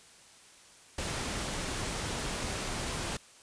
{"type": "noise", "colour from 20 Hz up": "pink", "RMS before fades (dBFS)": -35, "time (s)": [0.98, 3.17], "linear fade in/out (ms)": 5, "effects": ["white hiss -56 dBFS RMS until 3.42 s", "resampled to 22050 Hz"]}